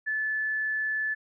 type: tone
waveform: sine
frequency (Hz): 1737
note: A6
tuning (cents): -23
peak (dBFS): -26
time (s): 0.06-1.15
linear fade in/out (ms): 20
effects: none